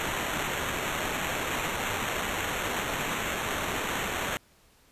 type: noise with sample-and-hold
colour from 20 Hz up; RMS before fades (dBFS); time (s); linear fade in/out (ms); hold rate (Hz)
blue; -31; 0-4.37; 0; 4900
effects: pink hiss -61 dBFS RMS until 4.91 s + resampled to 32000 Hz